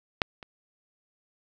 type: clicks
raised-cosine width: 0.3 ms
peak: -6 / -26 dBFS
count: 2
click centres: 0.218 / 0.428 s
effects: none